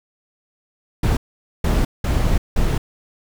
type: noise bursts at uneven times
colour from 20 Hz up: brown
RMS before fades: -17 dBFS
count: 4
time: 1.03-1.17 / 1.64-1.85 / 2.04-2.38 / 2.56-2.78 s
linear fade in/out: 5 ms
effects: none